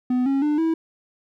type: tone with pitch steps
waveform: triangle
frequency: 250.7 / 273.4 / 298.1 / 325.1 Hz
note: B3 / C#4 / D4 / E4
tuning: +26 / -24 / +26 / -24 cents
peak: -16 dBFS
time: 0.1-0.74 s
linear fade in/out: 5 ms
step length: 160 ms
effects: none